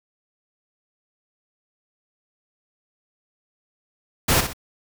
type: noise with echo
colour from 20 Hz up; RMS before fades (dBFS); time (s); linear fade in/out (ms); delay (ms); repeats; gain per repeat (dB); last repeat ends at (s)
pink; -18; 4.28-4.41; 10; 62; 2; -8; 4.534
effects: none